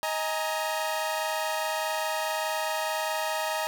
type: chord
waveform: sawtooth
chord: D# suspended fourth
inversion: none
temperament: equal with one note detuned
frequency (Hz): 629.8 / 830.6 / 932.3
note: D#5 / G#5 / A#5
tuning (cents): +21 / 0 / 0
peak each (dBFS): -27 / -30 / -28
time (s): 0.03-3.67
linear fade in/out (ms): 0
effects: none